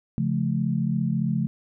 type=chord; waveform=sine; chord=Db augmented; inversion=none; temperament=just; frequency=138.59 / 173.24 / 216.5 Hz; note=Db3 / F3 / A3; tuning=0 / -14 / -28 cents; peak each=-26 dBFS; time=0.18-1.47 s; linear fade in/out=0 ms; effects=none